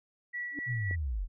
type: tone with tremolo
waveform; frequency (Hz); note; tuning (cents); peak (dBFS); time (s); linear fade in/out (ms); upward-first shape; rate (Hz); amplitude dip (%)
sine; 1943; B6; -29; -33; 0.33-0.96; 20; sine; 3.7; 40
type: tone with exponential growth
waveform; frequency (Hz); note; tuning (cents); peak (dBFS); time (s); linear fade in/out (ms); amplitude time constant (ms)
sine; 289.3; D4; -26; -32; 0.51-0.59; 1; 17
type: linear sweep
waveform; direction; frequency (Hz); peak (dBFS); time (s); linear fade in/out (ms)
sine; down; 130.81 to 36; -30; 0.66-1.28; 50
type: click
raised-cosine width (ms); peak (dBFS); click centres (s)
2; -30; 0.911
effects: none